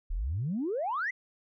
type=exponential sweep; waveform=sine; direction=up; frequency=33.51 to 2093 Hz; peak=-28 dBFS; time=0.1-1.11 s; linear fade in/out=10 ms; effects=tanh soft clip ceiling -24 dBFS